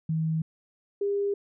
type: tone pair in turn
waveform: sine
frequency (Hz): 159.8 / 402.7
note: D#3 / G4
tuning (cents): +47 / +47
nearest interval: octave + major third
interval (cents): 1600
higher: second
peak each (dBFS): -24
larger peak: neither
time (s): 0.09-0.42 / 1.01-1.34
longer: neither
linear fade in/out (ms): 5
effects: none